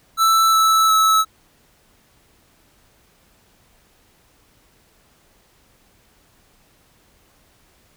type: tone with pitch steps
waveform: square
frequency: 1323 / 1312.3 / 1301.8 Hz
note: E6 / E6 / E6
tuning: +6 / -8 / -22 cents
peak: -13 dBFS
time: 0.17-1.25 s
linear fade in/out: 50 ms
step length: 360 ms
effects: pink hiss -57 dBFS RMS until 7.96 s